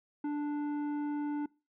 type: tone with tanh clipping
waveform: sine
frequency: 293.7 Hz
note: D4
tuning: in tune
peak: -33 dBFS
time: 0.24-1.46 s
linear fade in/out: 5 ms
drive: 10 dB
effects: noise-tail reverb RT60 0.3 s tail -23 dB re dry